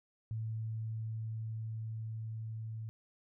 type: tone with level ramp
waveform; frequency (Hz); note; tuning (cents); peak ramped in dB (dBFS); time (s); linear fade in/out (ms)
sine; 111; A2; +16; -35 to -39; 0.31-2.89; 0
effects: none